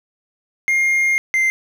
triangle tone pair in turn, 2125 / 2086 Hz, C7 / C7, +26 / -6 cents, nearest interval unison, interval 32 cents, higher first, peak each -12 / -12 dBFS, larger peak neither, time 0.68-1.18 / 1.34-1.5 s, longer first, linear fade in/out 0 ms, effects none

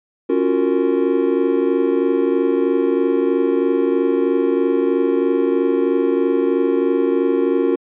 triangle chord, Gb major seventh, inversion second, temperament just, 277.5 / 346.9 / 370 / 462.5 Hz, Db4 / F4 / Gb4 / Bb4, +2 / -12 / 0 / -14 cents, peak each -18 dBFS, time 0.29-7.76 s, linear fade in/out 10 ms, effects resampled to 8000 Hz

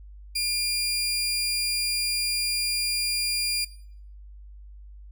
sawtooth tone pair together, 2400 / 4800 Hz, D7 / D8, +37 / +37 cents, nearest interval octave, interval 1200 cents, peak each -27 / -21 dBFS, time 0.35-3.65 s, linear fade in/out 10 ms, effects noise-tail reverb RT60 0.6 s tail -19 dB re dry + added 50 Hz sine -42 dBFS peak until 5.11 s

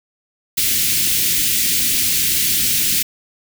white band-stop noise, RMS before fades -17 dBFS, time 0.57-3.03 s, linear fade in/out 10 ms, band 320 to 2100 Hz, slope 24 dB/octave, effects none

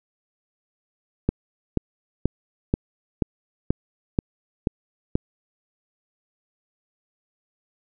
click train, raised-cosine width 3 ms, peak -6 dBFS, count 9, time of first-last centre 1.29-5.155 s, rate 2.07 Hz, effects none

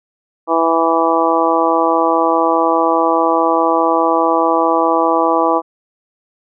harmonic tone, 164.81 Hz, E3, in tune, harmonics 2 / 3 / 4 / 5 / 6 / 7, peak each -18 / -18 / -18 / -18 / -18 / -18 dBFS, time 0.47-5.62 s, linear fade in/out 50 ms, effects none

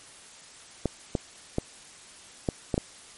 clicks, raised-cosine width 2 ms, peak -11 dBFS, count 6, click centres 0.857 / 1.152 / 1.584 / 2.488 / 2.742 / 2.779 s, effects white hiss -49 dBFS RMS until 3.17 s + MP3 48 kbps

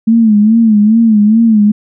sine tone with vibrato, 218.5 Hz, A3, 12 cents flat, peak -4 dBFS, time 0.07-1.72 s, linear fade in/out 10 ms, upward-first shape sine, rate 2.4 Hz, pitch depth 98 cents each way, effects none

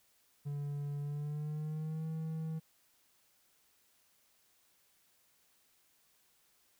triangle tone with pitch glide, 143.9 to 159.67 Hz, D3 to D#3, -35 to +45 cents, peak -34 dBFS, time 0.45-2.6 s, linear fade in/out 20 ms, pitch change +180 cents, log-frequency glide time 1-2.06 s, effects white hiss -71 dBFS RMS until 6.79 s

